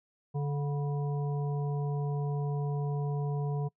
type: harmonic tone with a mistuned harmonic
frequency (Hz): 144.4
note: D3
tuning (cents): -29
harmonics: 1 / 3 / 5 / 7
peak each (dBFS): -29 / -39 / -44 / -47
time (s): 0.34-3.69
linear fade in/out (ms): 20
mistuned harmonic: 7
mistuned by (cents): -56
effects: noise-tail reverb RT60 0.1 s tail -25 dB re dry